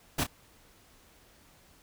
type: noise with echo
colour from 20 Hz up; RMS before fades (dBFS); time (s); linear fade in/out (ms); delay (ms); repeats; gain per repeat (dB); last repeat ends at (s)
pink; -28; 0.18-0.24; 10; 29; 1; -10; 0.269
effects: pink hiss -60 dBFS RMS until 1.82 s